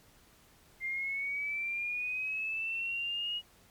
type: linear sweep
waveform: sine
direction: up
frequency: 2093 to 2898 Hz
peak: -32 dBFS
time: 0.8-3.42 s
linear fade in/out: 50 ms
effects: pink hiss -62 dBFS RMS until 3.7 s + MP3 96 kbps